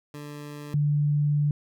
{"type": "tone pair in turn", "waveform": ["20% pulse", "sine"], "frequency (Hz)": [146.9, 146.9], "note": ["D3", "D3"], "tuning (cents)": [1, 1], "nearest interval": "unison", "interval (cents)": 0, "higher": "neither", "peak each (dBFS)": [-32, -20], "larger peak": "second", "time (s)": [[0.14, 0.74], [0.74, 1.51]], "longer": "second", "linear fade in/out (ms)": 2, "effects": []}